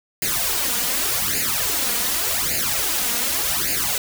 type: noise with flanger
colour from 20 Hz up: white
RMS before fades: -22 dBFS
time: 0.22-3.98 s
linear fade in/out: 2 ms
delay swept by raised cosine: 0.43 to 4.23 ms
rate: 0.86 Hz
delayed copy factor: +0.85
effects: none